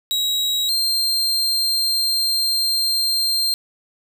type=tone pair in turn; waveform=40% pulse; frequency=3843 / 4177 Hz; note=B7 / C8; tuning=-48 / -4 cents; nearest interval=minor second; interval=144 cents; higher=second; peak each=-17 / -16 dBFS; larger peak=second; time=0.11-0.69 / 0.69-3.54 s; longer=second; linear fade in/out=0 ms; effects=none